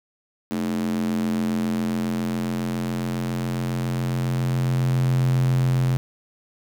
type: tone with high-pass filter sweep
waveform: square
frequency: 43.65 Hz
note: F1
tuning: in tune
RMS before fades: -23 dBFS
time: 0.51-5.97 s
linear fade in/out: 0 ms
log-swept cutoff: 240 to 120 Hz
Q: 4.6
effects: 9-bit